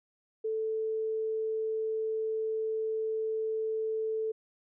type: tone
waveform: sine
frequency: 440 Hz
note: A4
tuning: in tune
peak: -29 dBFS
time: 0.44-4.32 s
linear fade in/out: 10 ms
effects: none